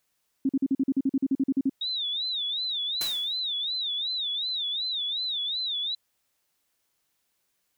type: tone bursts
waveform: sine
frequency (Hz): 269.5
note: C#4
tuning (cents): -49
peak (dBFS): -20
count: 15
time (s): 0.45-1.696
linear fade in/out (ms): 5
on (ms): 42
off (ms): 44
type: tone with vibrato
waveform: sine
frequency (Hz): 3709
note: A#7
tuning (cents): -9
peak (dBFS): -27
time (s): 1.81-5.95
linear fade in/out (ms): 5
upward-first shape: sine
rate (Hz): 2.7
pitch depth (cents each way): 160
type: noise with exponential decay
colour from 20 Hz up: white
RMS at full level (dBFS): -30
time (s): 3.01-3.38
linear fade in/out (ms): 1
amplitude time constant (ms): 79
effects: white hiss -75 dBFS RMS until 7.77 s